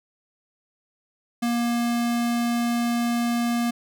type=tone; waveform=square; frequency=236.9 Hz; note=A#3; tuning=28 cents sharp; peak=-22 dBFS; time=1.42-3.71 s; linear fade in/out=10 ms; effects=none